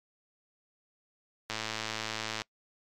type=click train; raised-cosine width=0.2 ms; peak=-16 dBFS; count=102; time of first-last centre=1.5-2.418 s; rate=110 Hz; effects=noise-tail reverb RT60 0.1 s tail -24 dB re dry + MP3 96 kbps